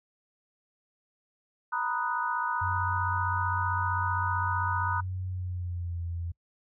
sine chord, B major seventh, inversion third, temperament equal, 932.3 / 987.8 / 1244.5 / 1480 Hz, A#5 / B5 / D#6 / F#6, 0 / 0 / 0 / 0 cents, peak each -33 dBFS, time 1.72-5.01 s, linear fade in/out 10 ms
sine tone with pitch glide, 92.5 to 85.31 Hz, F#2 to F2, 0 to -40 cents, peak -31 dBFS, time 2.61-6.32 s, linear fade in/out 10 ms, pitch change -140 cents, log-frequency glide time 5.28-6.01 s
effects noise-tail reverb RT60 0.1 s tail -24 dB re dry

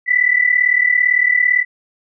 sine tone pair together, 1962 / 1999.8 Hz, B6 / B6, -12 / +21 cents, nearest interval unison, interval 33 cents, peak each -14 dBFS, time 0.06-1.65 s, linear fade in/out 50 ms, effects none

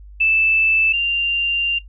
sine tone pair in turn, 2637 / 2784 Hz, E7 / F7, 0 / -6 cents, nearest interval minor second, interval 94 cents, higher second, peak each -13 / -15 dBFS, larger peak first, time 0.2-0.93 / 0.93-1.79 s, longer second, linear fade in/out 10 ms, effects noise-tail reverb RT60 0.1 s tail -18 dB re dry + added 50 Hz sine -37 dBFS peak until 1.88 s

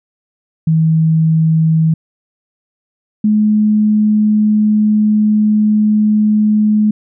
sine tone pair in turn, 160.3 / 212.4 Hz, E3 / G#3, -48 / +39 cents, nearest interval perfect fourth, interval 487 cents, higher second, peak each -8 dBFS, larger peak neither, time 0.67-1.94 / 3.24-6.91 s, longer second, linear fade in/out 5 ms, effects none

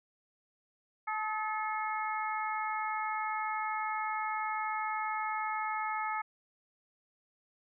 harmonic tone with a mistuned harmonic, 433.2 Hz, A4, 27 cents flat, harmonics 2 / 3 / 4 / 5, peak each -35 / -36 / -43 / -40 dBFS, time 1.07-6.22 s, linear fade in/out 10 ms, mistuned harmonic 3, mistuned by -29 cents, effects none

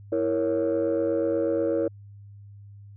sine chord, A# diminished, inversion second, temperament equal, 329.6 / 466.2 / 554.4 Hz, E4 / A#4 / C#5, 0 / 0 / 0 cents, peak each -25 dBFS, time 0.12-1.88 s, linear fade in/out 5 ms, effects tanh soft clip ceiling -17 dBFS + added 101 Hz sine -43 dBFS peak until 2.96 s

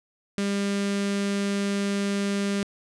sawtooth tone with notch filter, 200 Hz, G3, 35 cents sharp, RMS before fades -26 dBFS, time 0.38-2.63 s, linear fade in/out 0 ms, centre 860 Hz, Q 1.2, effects resampled to 22050 Hz

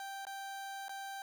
30% pulse tone with dropouts, 784 Hz, G5, in tune, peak -39 dBFS, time 0-1.22 s, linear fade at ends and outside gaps 1 ms, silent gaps 0.252-0.268 / 0.883-0.893 s, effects none

